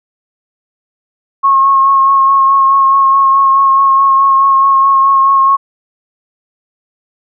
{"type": "tone with vibrato", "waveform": "sine", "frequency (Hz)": 1087, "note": "C#6", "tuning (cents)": -34, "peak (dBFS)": -5, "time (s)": [1.43, 5.57], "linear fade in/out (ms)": 20, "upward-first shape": "sine", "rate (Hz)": 4.7, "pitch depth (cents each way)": 19, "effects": []}